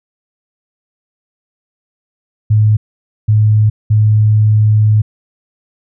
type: tone bursts at uneven times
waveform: sine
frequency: 107.2 Hz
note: A2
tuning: 45 cents flat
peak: -6 dBFS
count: 3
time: 2.5-2.77 / 3.28-3.7 / 3.9-5.02 s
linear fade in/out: 10 ms
effects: none